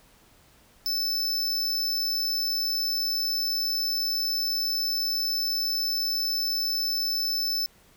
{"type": "tone", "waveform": "square", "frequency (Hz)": 5274, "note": "E8", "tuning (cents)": 0, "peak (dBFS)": -25, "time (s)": [0.86, 7.66], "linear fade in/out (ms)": 0, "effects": ["pink hiss -58 dBFS RMS until 7.96 s"]}